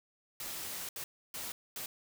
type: noise bursts at uneven times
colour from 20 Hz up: white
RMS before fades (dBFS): -41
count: 4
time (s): 0.4-0.89 / 0.96-1.04 / 1.34-1.52 / 1.76-1.86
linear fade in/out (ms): 2
effects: none